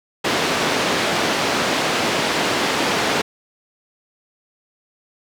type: band-pass noise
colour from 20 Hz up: pink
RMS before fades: -20 dBFS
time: 0.24-3.22 s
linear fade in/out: 10 ms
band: 250 to 4900 Hz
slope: 12 dB/octave
effects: none